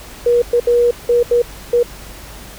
sine tone bursts at uneven times, 479.5 Hz, A#4, 49 cents sharp, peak -9 dBFS, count 6, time 0.26-0.42 / 0.53-0.6 / 0.67-0.91 / 1.09-1.23 / 1.31-1.42 / 1.73-1.83 s, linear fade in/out 5 ms, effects added 50 Hz sine -38 dBFS peak until 2.58 s + pink hiss -36 dBFS RMS until 2.58 s

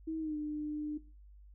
sine tone with pitch glide, 320 to 300.3 Hz, D#4 to D4, +49 to +39 cents, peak -34 dBFS, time 0.07-0.98 s, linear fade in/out 10 ms, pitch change -110 cents, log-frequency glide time 0.19-0.36 s, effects noise-tail reverb RT60 0.3 s tail -17 dB re dry + added 50 Hz sine -53 dBFS peak until 1.54 s

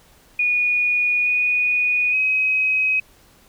sine tone with pitch steps, 2455 / 2469 / 2534 Hz, D#7 / D#7 / D#7, -24 / -14 / +31 cents, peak -16 dBFS, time 0.39-3 s, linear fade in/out 5 ms, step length 870 ms, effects pink hiss -53 dBFS RMS until 3.48 s

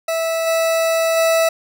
40% pulse tone with level steps, 655 Hz, E5, 11 cents flat, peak -17 / -14 / -12 dBFS, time 0.08-1.49 s, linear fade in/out 5 ms, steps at 0.46 / 1.16 s, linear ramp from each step 20 ms, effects none

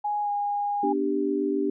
sine tone with pitch glide, 830.6 to 817.7 Hz, G#5 to G#5, 0 to -27 cents, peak -24 dBFS, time 0.04-0.93 s, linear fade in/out 10 ms, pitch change -27 cents, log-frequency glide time 0.22-0.3 s
sine chord, G major, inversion first, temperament equal with one note detuned, 246.2 / 293.7 / 392 Hz, B3 / D4 / G4, -5 / 0 / 0 cents, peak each -31 / -26 / -26 dBFS, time 0.83-1.7 s, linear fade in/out 5 ms
effects none

